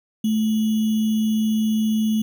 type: tone with sample-and-hold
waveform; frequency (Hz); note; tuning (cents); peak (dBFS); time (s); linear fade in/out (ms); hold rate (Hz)
sine; 217.6; A3; -19; -17; 0.24-2.22; 5; 3150
effects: none